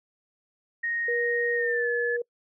sine tone with pitch glide, 1864.7 to 1719.8 Hz, A#6 to A6, 0 to -40 cents, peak -26 dBFS, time 0.83-2.17 s, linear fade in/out 10 ms, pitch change -140 cents, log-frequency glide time 1.55-1.89 s
sine tone, 477.3 Hz, A#4, 41 cents sharp, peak -26 dBFS, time 1.08-2.22 s, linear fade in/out 5 ms
effects noise-tail reverb RT60 0.1 s tail -26 dB re dry

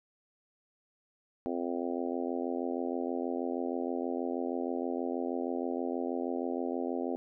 harmonic tone, 86.3 Hz, F2, 20 cents flat, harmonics 3 / 4 / 5 / 6 / 7 / 8 / 9, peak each -35 / -37 / -39 / -41 / -42 / -43 / -44 dBFS, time 1.46-7.16 s, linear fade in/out 0 ms, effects none

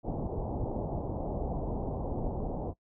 pink low-pass noise, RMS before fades -34 dBFS, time 0.03-2.74 s, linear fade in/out 50 ms, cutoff 860 Hz, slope 48 dB/octave, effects noise-tail reverb RT60 0.1 s tail -21 dB re dry

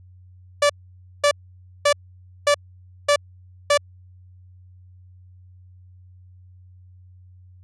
sawtooth tone bursts, 580 Hz, D5, 22 cents flat, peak -10 dBFS, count 6, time 0.62-3.776 s, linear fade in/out 5 ms, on 76 ms, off 540 ms, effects added 91 Hz sine -45 dBFS peak until 7.63 s + resampled to 22050 Hz

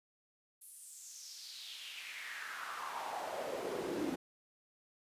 brown noise with high-pass filter sweep, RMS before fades -43 dBFS, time 0.61-4.16 s, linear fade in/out 10 ms, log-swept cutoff 11000 to 270 Hz, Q 3.6, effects resampled to 32000 Hz

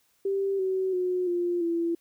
sine tone with pitch steps, 392 / 377.6 / 363.6 / 350.2 / 337.3 Hz, G4 / F#4 / F#4 / F4 / E4, 0 / +35 / -30 / +5 / +40 cents, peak -24 dBFS, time 0.25-1.95 s, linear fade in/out 5 ms, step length 340 ms, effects white hiss -68 dBFS RMS until 2 s

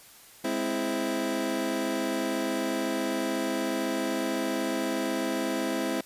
25% pulse chord, Ab augmented, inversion none, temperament equal, 207.7 / 261.6 / 329.6 Hz, Ab3 / C4 / E4, 0 / 0 / 0 cents, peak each -31 / -27 / -27 dBFS, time 0.44-6.01 s, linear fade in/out 5 ms, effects white hiss -52 dBFS RMS until 6.05 s + resampled to 32000 Hz

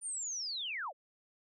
sine linear sweep, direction down, 9310 to 466.2 Hz, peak -36 dBFS, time 0.01-0.93 s, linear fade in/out 50 ms, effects none

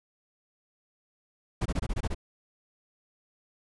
brown noise bursts, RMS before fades -28 dBFS, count 8, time 1.61-2.147 s, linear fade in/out 10 ms, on 47 ms, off 23 ms, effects resampled to 24000 Hz

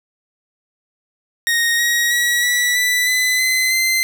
sawtooth tone with pitch steps, 1864.7 / 1892.9 / 1921.6 / 1950.6 / 1980.2 / 2010 / 2041 / 2071 Hz, A#6 / A#6 / B6 / B6 / B6 / B6 / C7 / C7, 0 / +26 / -48 / -22 / +4 / +30 / -44 / -18 cents, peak -11 dBFS, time 1.47-4.03 s, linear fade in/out 0 ms, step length 320 ms, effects none

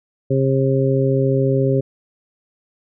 harmonic tone, 134.2 Hz, C3, 44 cents sharp, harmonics 1 / 2 / 3 / 4, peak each -17 / -22 / -19 / -22 dBFS, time 0.3-1.81 s, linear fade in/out 10 ms, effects none

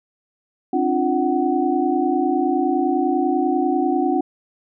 sine tone cluster, 269.7 / 299.7 / 350.1 / 747 Hz, C#4 / D4 / F4 / F#5, -47 / +35 / +4 / +16 cents, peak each -22 dBFS, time 0.73-4.21 s, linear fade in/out 5 ms, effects none

